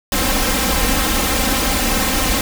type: noise with comb filter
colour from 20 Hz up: pink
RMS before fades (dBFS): -17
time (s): 0.12-2.41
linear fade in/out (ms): 2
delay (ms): 3.8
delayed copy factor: +1
effects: none